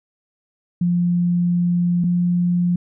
sine tone pair in turn, 175 / 176.01 Hz, F3 / F3, +4 / +14 cents, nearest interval unison, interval 10 cents, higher second, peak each -15 dBFS, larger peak neither, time 0.81-2.04 / 2.04-2.76 s, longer first, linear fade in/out 5 ms, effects none

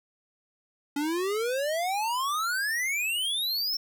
square exponential sweep, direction up, 280.5 to 5460 Hz, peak -27 dBFS, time 0.96-3.77 s, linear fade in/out 5 ms, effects none

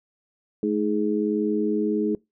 sine tone cluster, 214.9 / 316.2 / 417.8 Hz, A3 / D#4 / G#4, -41 / +28 / +10 cents, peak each -25 dBFS, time 0.63-2.15 s, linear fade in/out 2 ms, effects noise-tail reverb RT60 0.2 s tail -24 dB re dry

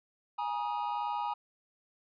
triangle chord, Ab suspended second, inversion none, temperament equal with one note detuned, 830.6 / 952.5 / 1244.5 Hz, Ab5 / Bb5 / Eb6, 0 / +37 / 0 cents, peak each -33 / -33 / -38 dBFS, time 0.38-1.34 s, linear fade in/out 10 ms, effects resampled to 11025 Hz

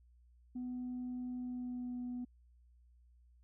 sine tone with pitch glide, 249.4 to 246.5 Hz, B3 to B3, +17 to -3 cents, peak -37 dBFS, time 0.55-2.25 s, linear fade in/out 10 ms, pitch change -20 cents, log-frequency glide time 1.35-1.98 s, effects tanh soft clip ceiling -36 dBFS + added 60 Hz sine -62 dBFS peak until 3.43 s

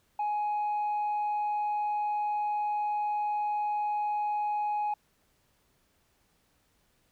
sine tone, 836 Hz, G#5, 11 cents sharp, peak -25 dBFS, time 0.19-4.94 s, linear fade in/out 5 ms, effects tanh soft clip ceiling -26 dBFS + pink hiss -70 dBFS RMS until 7.11 s

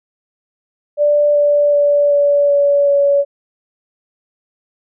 sine tone with pitch steps, 587.3 / 582.9 / 578.5 / 574.2 / 569.9 / 565.7 Hz, D5 / D5 / D5 / D5 / C#5 / C#5, 0 / -13 / -26 / -39 / +48 / +35 cents, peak -9 dBFS, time 0.97-3.25 s, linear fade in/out 50 ms, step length 380 ms, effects none

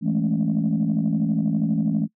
sine chord, A major seventh, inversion second, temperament equal, 164.81 / 207.7 / 220 / 277.2 Hz, E3 / G#3 / A3 / C#4, 0 / 0 / 0 / 0 cents, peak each -23 / -24 / -22 / -26 dBFS, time 0.01-2.08 s, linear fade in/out 50 ms, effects noise-tail reverb RT60 0.1 s tail -24 dB re dry + tanh soft clip ceiling -13 dBFS

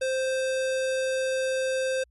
square tone, 523.3 Hz, C5, in tune, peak -25 dBFS, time 0.01-2.04 s, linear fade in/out 10 ms, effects added 60 Hz sine -60 dBFS peak until 2.1 s + MP3 48 kbps

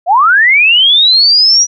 sine linear sweep, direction up, 648 to 5840 Hz, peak -4 dBFS, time 0.06-1.67 s, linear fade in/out 50 ms, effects none

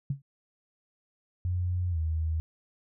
sine tone with exponential decay, 138.59 Hz, C#3, in tune, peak -23 dBFS, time 0.1-0.22 s, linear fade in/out 5 ms, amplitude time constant 26 ms
sine tone with pitch glide, 89.6 to 79.82 Hz, F2 to D#2, +45 to +45 cents, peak -26 dBFS, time 1.45-2.4 s, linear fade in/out 0 ms, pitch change -200 cents, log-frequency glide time 1.9-1.98 s
effects none

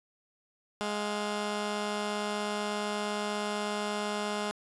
10% pulse tone pair together, 208.4 / 701 Hz, G#3 / F5, +6 / +6 cents, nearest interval octave + major sixth, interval 2100 cents, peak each -23 / -32 dBFS, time 0.81-4.51 s, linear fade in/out 0 ms, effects resampled to 22050 Hz

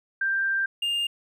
sine / triangle tone pair in turn, 1579 / 2813 Hz, G6 / F7, +12 / +12 cents, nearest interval minor seventh, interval 1000 cents, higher second, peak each -22 dBFS, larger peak neither, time 0.21-0.66 / 0.82-1.07 s, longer first, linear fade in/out 5 ms, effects none

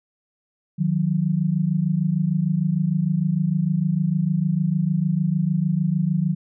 sine tone pair together, 155.56 / 182.17 Hz, D#3 / F#3, 0 / -27 cents, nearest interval minor third, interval 273 cents, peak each -21 dBFS, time 0.78-6.35 s, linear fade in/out 20 ms, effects none

